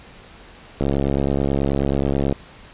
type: click train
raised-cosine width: 2 ms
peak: -7 dBFS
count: 106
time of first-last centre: 0.81-2.325 s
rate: 69.3 Hz
effects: pink hiss -44 dBFS RMS until 2.73 s + resampled to 8000 Hz